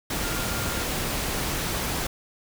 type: tone in noise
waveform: sine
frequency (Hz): 1402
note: F6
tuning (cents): +6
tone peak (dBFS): -36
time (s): 0.23-0.84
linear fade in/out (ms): 5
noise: pink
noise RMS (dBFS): -28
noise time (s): 0.1-2.07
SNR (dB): -11
effects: none